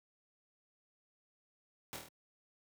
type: noise with echo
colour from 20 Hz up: pink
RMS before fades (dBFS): -43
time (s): 1.93-1.96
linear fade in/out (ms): 0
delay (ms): 25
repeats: 5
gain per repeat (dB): -3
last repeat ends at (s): 2.085
effects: high-pass 100 Hz 12 dB/octave